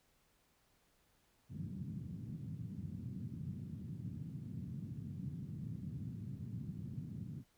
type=band-pass noise; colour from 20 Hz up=pink; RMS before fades=-45 dBFS; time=1.49-7.44 s; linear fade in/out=50 ms; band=110 to 200 Hz; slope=24 dB/octave; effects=pink hiss -74 dBFS RMS until 7.57 s